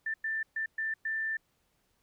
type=tone bursts at uneven times; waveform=sine; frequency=1777 Hz; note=A6; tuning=17 cents sharp; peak=-30 dBFS; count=5; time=0.06-0.14 / 0.24-0.43 / 0.56-0.66 / 0.78-0.94 / 1.05-1.37 s; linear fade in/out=5 ms; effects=pink hiss -74 dBFS RMS until 2.02 s